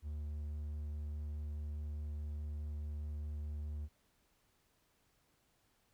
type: tone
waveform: triangle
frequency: 74.6 Hz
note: D2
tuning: 28 cents sharp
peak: -37 dBFS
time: 0.02-3.89 s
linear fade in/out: 50 ms
effects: pink hiss -75 dBFS RMS until 5.93 s